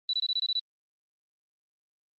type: tone bursts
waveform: sine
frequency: 3951 Hz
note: B7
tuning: in tune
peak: -25 dBFS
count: 8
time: 0.09-0.595 s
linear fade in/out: 2 ms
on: 43 ms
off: 23 ms
effects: Opus 24 kbps